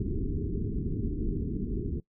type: low-pass noise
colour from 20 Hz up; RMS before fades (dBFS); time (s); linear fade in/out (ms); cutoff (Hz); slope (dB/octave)
pink; -31; 0-2; 5; 420; 96
effects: noise-tail reverb RT60 0.1 s tail -20 dB re dry